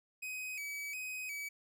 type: tone with vibrato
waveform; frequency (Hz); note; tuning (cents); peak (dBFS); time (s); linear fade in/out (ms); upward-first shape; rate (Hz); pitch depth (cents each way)
45% pulse; 2396; D7; +34; -39; 0.22-1.49; 10; square; 1.4; 84
effects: none